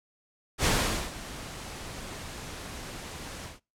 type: noise with ADSR envelope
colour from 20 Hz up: pink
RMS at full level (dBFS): -23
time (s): 0.58-3.6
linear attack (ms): 72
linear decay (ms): 450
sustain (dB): -17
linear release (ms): 160
effects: noise-tail reverb RT60 0.3 s tail -26 dB re dry + low-pass 10000 Hz 12 dB/octave